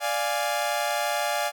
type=chord; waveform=sawtooth; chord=D diminished; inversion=none; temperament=equal; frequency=587.3 / 698.5 / 830.6 Hz; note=D5 / F5 / Ab5; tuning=0 / 0 / 0 cents; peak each=-25 dBFS; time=0-1.52 s; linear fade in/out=50 ms; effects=none